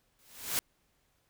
white noise with exponential growth, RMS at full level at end -28 dBFS, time 0.19-0.59 s, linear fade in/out 0 ms, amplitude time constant 86 ms, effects pink hiss -73 dBFS RMS until 1.29 s

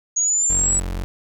sine linear sweep, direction up, 6645 to 7902 Hz, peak -16 dBFS, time 0.16-0.8 s, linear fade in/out 10 ms
35% pulse tone, 44.83 Hz, F1, 46 cents sharp, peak -22 dBFS, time 0.5-1.04 s, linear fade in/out 0 ms
effects none

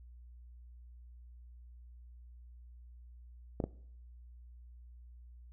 clicks, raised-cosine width 2 ms, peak -20 dBFS, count 2, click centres 3.602 / 3.64 s, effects noise-tail reverb RT60 0.6 s tail -20 dB re dry + added 60 Hz sine -51 dBFS peak until 5.52 s

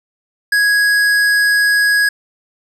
sine tone with tanh clipping, 1661.2 Hz, G#6, in tune, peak -12 dBFS, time 0.52-2.09 s, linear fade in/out 5 ms, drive 15 dB, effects none

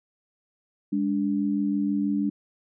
sine tone pair together, 203.8 / 290 Hz, G#3 / D4, -32 / -22 cents, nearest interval tritone, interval 610 cents, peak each -25 dBFS, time 0.92-2.3 s, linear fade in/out 10 ms, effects none

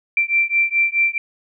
sine beating tone pair, 2349 / 2353.7 Hz, D7 / D7, 0 / +3 cents, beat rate 4.7 Hz, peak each -18 dBFS, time 0.17-1.18 s, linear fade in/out 2 ms, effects none

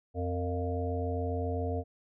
harmonic tone with a mistuned harmonic, 87.4 Hz, F2, 2 cents sharp, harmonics 1 / 3 / 5 / 7 / 8, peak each -32 / -38 / -36 / -41 / -39 dBFS, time 0.14-1.84 s, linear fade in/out 50 ms, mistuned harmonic 5, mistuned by +75 cents, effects none

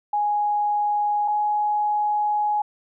sine tone pair in turn, 830.6 / 837.3 Hz, G#5 / G#5, 0 / +14 cents, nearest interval unison, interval 14 cents, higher second, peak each -19 dBFS, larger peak neither, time 0.13-1.28 / 1.28-2.62 s, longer second, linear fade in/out 5 ms, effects none

